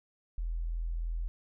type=tone; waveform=sine; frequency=41.64 Hz; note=E1; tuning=18 cents sharp; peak=-31 dBFS; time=0.38-1.28 s; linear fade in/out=0 ms; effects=none